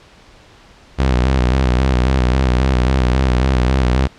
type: tone with vibrato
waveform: sawtooth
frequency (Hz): 63.8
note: C2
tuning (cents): -43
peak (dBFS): -8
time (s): 0.98-4.08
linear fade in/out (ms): 20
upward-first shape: square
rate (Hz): 3.7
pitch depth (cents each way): 66
effects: pink hiss -45 dBFS RMS until 4.18 s + low-pass 5000 Hz 12 dB/octave